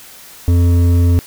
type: tone with hard clipping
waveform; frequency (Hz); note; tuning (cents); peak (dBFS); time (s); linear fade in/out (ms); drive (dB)
sine; 86.8; F2; -10; -10; 0.48-1.19; 0; 9
effects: white hiss -38 dBFS RMS until 1.26 s